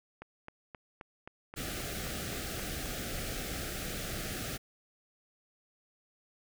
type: click train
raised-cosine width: 0.5 ms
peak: -29 dBFS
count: 11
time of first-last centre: 0.22-2.859 s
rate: 3.79 Hz
type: band-stop noise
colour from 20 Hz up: pink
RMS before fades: -38 dBFS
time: 1.56-4.58 s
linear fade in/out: 20 ms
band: 790 to 1200 Hz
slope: 96 dB/octave
effects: none